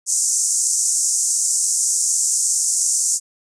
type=band-pass noise; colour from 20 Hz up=white; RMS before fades=-19 dBFS; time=0.06-3.2 s; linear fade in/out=50 ms; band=6000 to 8800 Hz; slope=48 dB/octave; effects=none